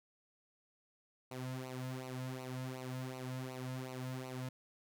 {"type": "tone with flanger", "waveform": "sawtooth", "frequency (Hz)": 128.7, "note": "C3", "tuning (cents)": -28, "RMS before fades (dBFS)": -43, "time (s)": [1.31, 4.49], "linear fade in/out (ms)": 5, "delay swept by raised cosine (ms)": [0.58, 2.68], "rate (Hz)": 2.7, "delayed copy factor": -0.75, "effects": []}